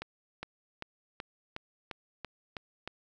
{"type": "accelerating click train", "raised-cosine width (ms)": 0.3, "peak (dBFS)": -22, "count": 9, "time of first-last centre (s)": [0.02, 2.876], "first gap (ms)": 410, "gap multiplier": 0.96, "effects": []}